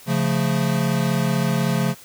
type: chord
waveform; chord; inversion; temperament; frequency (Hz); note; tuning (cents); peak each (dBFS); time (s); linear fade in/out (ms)
square; Db augmented; none; equal; 138.59 / 174.61 / 220; Db3 / F3 / A3; 0 / 0 / 0; -23 / -23 / -25; 0.06-1.95; 50
effects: white hiss -45 dBFS RMS until 2.04 s